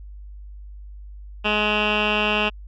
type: tone with low-pass filter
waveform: 10% pulse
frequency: 210.8 Hz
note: G#3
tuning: 26 cents sharp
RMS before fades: -21 dBFS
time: 1.44-2.5 s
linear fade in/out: 20 ms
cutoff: 2700 Hz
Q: 7.8
effects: added 50 Hz sine -36 dBFS peak until 2.67 s